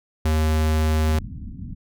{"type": "tone", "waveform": "square", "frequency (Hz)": 78.1, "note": "D#2", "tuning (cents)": 7, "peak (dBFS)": -18, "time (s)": [0.25, 1.19], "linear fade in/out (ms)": 5}
{"type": "low-pass noise", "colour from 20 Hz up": "pink", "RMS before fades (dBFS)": -34, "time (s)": [1.07, 1.75], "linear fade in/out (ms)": 20, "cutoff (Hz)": 250, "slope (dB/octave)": 48}
{"effects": []}